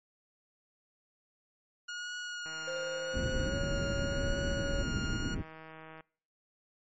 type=tone with vibrato; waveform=sawtooth; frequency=1435 Hz; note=F6; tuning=47 cents sharp; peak=-34 dBFS; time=1.88-5.35 s; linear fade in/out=10 ms; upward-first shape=triangle; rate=0.88 Hz; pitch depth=26 cents each way
type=click train; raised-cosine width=0.5 ms; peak=-34 dBFS; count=565; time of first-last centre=2.46-6.007 s; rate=159 Hz
type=tone with pitch glide; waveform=triangle; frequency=523.3 to 557.6 Hz; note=C5 to C#5; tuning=0 to +10 cents; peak=-34 dBFS; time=2.67-4.83 s; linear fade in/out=10 ms; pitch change=+110 cents; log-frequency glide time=3.43-3.56 s
type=low-pass noise; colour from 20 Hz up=pink; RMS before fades=-34 dBFS; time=3.13-5.43 s; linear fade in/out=20 ms; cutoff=340 Hz; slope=24 dB/octave
effects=noise-tail reverb RT60 0.5 s tail -24 dB re dry + MP3 32 kbps